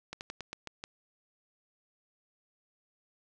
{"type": "slowing click train", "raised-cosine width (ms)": 0.2, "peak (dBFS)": -22, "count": 7, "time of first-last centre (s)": [0.13, 0.839], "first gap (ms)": 79, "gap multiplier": 1.16, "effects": ["resampled to 24000 Hz", "9-bit"]}